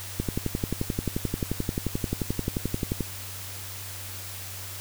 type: click train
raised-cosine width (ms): 3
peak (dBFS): -13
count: 33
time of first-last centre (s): 0.2-3.007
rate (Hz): 11.4
effects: added 96 Hz sine -41 dBFS peak until 4.8 s + white hiss -39 dBFS RMS until 4.8 s